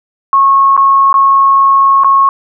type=tone with dropouts; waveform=sine; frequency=1094 Hz; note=C#6; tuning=23 cents flat; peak=-4 dBFS; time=0.33-2.29 s; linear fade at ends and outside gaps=1 ms; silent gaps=0.766-0.776 / 1.128-1.141 / 2.036-2.045 s; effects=none